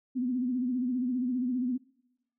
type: tone with vibrato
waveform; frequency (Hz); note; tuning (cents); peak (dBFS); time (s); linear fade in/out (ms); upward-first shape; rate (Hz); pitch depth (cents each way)
sine; 250.5; B3; +25; -27; 0.15-1.78; 20; sine; 15; 79
effects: noise-tail reverb RT60 1.0 s tail -24 dB re dry